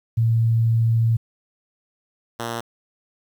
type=tone pair in turn; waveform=sine / 5% pulse; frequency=114.2 / 116.73 Hz; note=A#2 / A#2; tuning=-35 / +3 cents; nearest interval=unison; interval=38 cents; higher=second; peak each=-15 / -15 dBFS; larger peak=neither; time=0.17-1.17 / 2.39-2.61 s; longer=first; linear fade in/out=10 ms; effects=9-bit